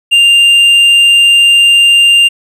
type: tone with tanh clipping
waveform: sine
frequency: 2794 Hz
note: F7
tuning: in tune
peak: -4 dBFS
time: 0.11-2.29 s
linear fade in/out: 20 ms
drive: 5 dB
effects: none